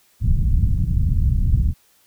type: low-pass noise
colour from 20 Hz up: pink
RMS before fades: -17 dBFS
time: 0.2-1.74 s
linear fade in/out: 50 ms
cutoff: 150 Hz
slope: 24 dB/octave
effects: white hiss -58 dBFS RMS until 2.06 s